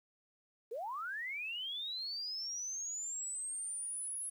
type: linear sweep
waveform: sine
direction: up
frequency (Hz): 415.3 to 10800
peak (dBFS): -38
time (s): 0.71-4.3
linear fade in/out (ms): 10
effects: 11-bit